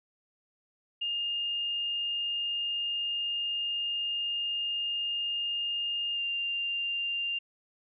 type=tone with pitch glide; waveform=sine; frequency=2824 to 2793 Hz; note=F7 to F7; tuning=+19 to -1 cents; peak=-29 dBFS; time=1.01-7.39 s; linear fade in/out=10 ms; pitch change=-20 cents; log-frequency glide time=6.14-6.2 s; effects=none